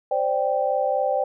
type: chord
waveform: sine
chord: C suspended second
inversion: none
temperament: equal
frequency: 523.3 / 587.3 / 784 Hz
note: C5 / D5 / G5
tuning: 0 / 0 / 0 cents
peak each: -24 dBFS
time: 0.11-1.24 s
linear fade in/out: 5 ms
effects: none